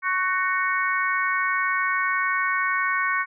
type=harmonic tone with a mistuned harmonic; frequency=369.1 Hz; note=F#4; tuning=4 cents flat; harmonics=3 / 4 / 5 / 6; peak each=-25 / -26 / -27 / -28 dBFS; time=0.02-3.26 s; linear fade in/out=50 ms; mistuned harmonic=4; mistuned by=+26 cents; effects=none